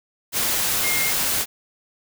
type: tone in noise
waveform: sine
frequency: 2127 Hz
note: C7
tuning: 28 cents sharp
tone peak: -24 dBFS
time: 0.81-1.13 s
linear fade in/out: 50 ms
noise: white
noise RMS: -22 dBFS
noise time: 0.32-1.46 s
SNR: -5 dB
effects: none